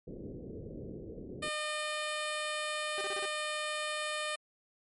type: low-pass noise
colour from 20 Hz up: white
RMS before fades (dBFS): -44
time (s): 0.07-1.49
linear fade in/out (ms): 5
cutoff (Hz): 490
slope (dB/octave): 48
type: tone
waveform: 10% pulse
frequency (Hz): 607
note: D#5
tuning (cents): -43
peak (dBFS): -25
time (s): 1.42-4.36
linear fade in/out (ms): 10
type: tone bursts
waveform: sawtooth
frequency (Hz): 392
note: G4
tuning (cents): 0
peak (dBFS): -34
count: 5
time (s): 2.98-3.254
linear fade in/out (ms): 0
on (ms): 30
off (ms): 31
effects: MP3 48 kbps